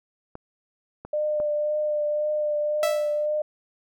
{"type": "clicks", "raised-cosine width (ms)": 1, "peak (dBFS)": -23, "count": 3, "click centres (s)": [0.354, 1.05, 1.401]}
{"type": "tone with vibrato", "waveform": "sine", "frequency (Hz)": 600, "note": "D5", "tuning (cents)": 37, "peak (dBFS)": -22, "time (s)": [1.13, 3.42], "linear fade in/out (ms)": 5, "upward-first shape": "triangle", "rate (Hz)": 1.9, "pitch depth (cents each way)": 19}
{"type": "tone with exponential decay", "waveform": "sawtooth", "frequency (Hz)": 658, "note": "E5", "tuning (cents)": -3, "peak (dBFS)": -18, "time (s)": [2.83, 3.26], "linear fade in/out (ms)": 1, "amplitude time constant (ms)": 93}
{"effects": []}